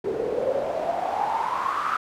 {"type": "noise with band-pass filter sweep", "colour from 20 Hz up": "pink", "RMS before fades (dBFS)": -26, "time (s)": [0.04, 1.97], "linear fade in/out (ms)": 5, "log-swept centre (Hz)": [400, 1300], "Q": 9.7, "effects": []}